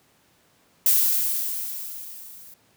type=noise with level ramp; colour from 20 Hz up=violet; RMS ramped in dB=-17 to -46 dBFS; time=0.86-2.54 s; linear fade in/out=2 ms; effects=pink hiss -61 dBFS RMS until 2.76 s + high-pass 100 Hz 12 dB/octave